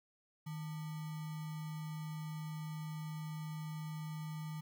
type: tone with sample-and-hold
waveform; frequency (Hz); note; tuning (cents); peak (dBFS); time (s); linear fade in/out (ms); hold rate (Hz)
sine; 155.7; D#3; +2; -40; 0.46-4.61; 10; 1050
effects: none